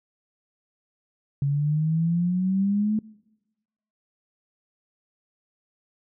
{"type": "exponential sweep", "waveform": "sine", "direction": "up", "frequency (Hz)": [138.59, 217.6], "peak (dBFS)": -20, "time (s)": [1.42, 2.99], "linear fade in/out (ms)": 2, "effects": ["noise-tail reverb RT60 1.0 s tail -23 dB re dry"]}